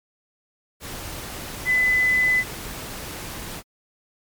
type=tone in noise; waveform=sine; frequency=2008 Hz; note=B6; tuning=28 cents sharp; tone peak=-16 dBFS; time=1.65-2.44 s; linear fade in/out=50 ms; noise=pink; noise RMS=-34 dBFS; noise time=0.8-3.63 s; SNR=+15 dB; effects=MP3 96 kbps